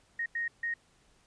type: tone bursts at uneven times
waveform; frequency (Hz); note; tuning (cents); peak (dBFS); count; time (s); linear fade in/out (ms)
sine; 1864.7; A#6; 0; -30; 3; 0.19-0.26 / 0.35-0.48 / 0.63-0.74; 5
effects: pink hiss -66 dBFS RMS until 1.26 s + resampled to 22050 Hz